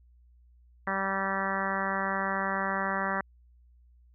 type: harmonic tone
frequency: 193.9 Hz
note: G3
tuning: 19 cents flat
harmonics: 1 / 2 / 3 / 4 / 5 / 6 / 7 / 8 / 9 / 10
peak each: -36 / -41 / -37 / -37 / -36 / -35 / -37 / -37 / -36 / -38 dBFS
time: 0.87-3.21 s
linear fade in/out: 2 ms
effects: added 60 Hz sine -56 dBFS peak until 4.14 s